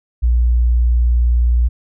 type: tone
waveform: sine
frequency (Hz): 59.7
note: A#1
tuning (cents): +42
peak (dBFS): -10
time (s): 0.22-1.69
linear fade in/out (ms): 20
effects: none